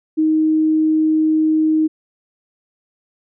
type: tone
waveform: sine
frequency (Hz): 313.2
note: D#4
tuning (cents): +11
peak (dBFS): -12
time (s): 0.17-1.88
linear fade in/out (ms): 20
effects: none